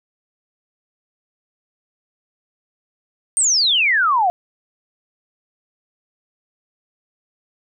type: exponential sweep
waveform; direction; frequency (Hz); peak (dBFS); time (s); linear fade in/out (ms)
sine; down; 8900 to 686; -13; 3.37-4.3; 0
effects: none